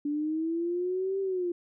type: linear two-way sweep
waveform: sine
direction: up then down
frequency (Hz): 288.5 to 392 to 344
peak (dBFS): -27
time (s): 0.05-1.52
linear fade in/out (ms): 5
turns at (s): 1.2
effects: none